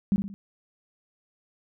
sine tone with echo, 198.3 Hz, G3, 20 cents sharp, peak -18 dBFS, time 0.12-0.16 s, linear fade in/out 0 ms, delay 60 ms, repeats 3, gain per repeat -7 dB, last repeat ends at 0.34 s, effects none

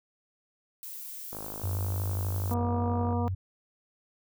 violet noise, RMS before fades -41 dBFS, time 0.83-2.54 s, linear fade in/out 0 ms
click train, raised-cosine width 1 ms, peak -26 dBFS, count 95, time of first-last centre 1.33-3.127 s, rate 52.3 Hz
sine tone with pitch glide, 92.5 to 93.63 Hz, F#2 to F#2, 0 to +21 cents, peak -28 dBFS, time 1.63-3.35 s, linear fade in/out 10 ms, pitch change +21 cents, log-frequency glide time 1.75-2.05 s
harmonic tone, 239 Hz, A#3, 43 cents sharp, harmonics 1 / 2 / 3 / 4 / 5, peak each -31 / -35 / -36 / -37 / -42 dBFS, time 2.51-3.28 s, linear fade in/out 0 ms
effects none

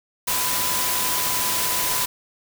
sine tone in noise, 1001 Hz, B5, 23 cents sharp, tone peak -30 dBFS, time 0.27-2.06 s, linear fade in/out 10 ms, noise white, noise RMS -23 dBFS, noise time 0.27-2.06 s, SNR -10 dB, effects none

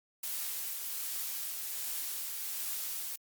blue noise with tremolo, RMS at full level -36 dBFS, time 0.23-3.16 s, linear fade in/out 5 ms, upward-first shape triangle, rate 1.3 Hz, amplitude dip 30%, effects Opus 48 kbps

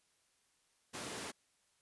pink high-pass noise, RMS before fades -44 dBFS, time 0.93-1.32 s, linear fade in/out 20 ms, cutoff 170 Hz, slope 12 dB/octave, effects white hiss -75 dBFS RMS until 1.81 s + resampled to 24000 Hz

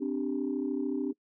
sine chord, C suspended second, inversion none, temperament equal with one note detuned, 260.1 / 293.7 / 392 Hz, C4 / D4 / G4, -10 / 0 / 0 cents, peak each -32 / -31 / -35 dBFS, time 0-1.13 s, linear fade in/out 20 ms, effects noise-tail reverb RT60 0.1 s tail -24 dB re dry + tanh soft clip ceiling -21 dBFS

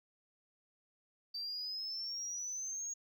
sine exponential sweep, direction up, 4634 to 6645 Hz, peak -37 dBFS, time 1.34-2.94 s, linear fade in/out 10 ms, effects tanh soft clip ceiling -35 dBFS + 13-bit

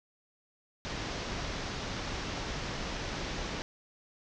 pink low-pass noise, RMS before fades -37 dBFS, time 0.85-3.62 s, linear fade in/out 0 ms, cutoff 6300 Hz, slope 48 dB/octave, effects none

